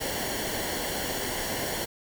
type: noise with comb filter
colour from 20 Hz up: pink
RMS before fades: -31 dBFS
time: 0-1.86 s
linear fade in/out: 20 ms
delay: 0.8 ms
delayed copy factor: -0.65
effects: none